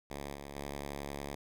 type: tone with level steps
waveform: 5% pulse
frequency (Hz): 70.8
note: C#2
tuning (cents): +37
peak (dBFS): -29 / -33 / -28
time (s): 0.1-1.35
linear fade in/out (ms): 5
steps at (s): 0.34 / 0.56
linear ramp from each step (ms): 5
effects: none